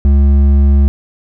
sine tone with hard clipping, 69.8 Hz, C#2, 13 cents sharp, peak -7 dBFS, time 0.05-0.88 s, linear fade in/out 0 ms, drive 7 dB, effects none

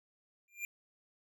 square tone with exponential growth, 2389 Hz, D7, 29 cents sharp, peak -34 dBFS, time 0.48-0.65 s, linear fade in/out 1 ms, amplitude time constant 35 ms, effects none

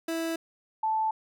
30% pulse / sine tone pair in turn, 328.5 / 877 Hz, E4 / A5, -6 / -6 cents, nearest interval octave + perfect fourth, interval 1700 cents, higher second, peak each -26 / -24 dBFS, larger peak second, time 0.08-0.36 / 0.83-1.11 s, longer neither, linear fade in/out 5 ms, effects none

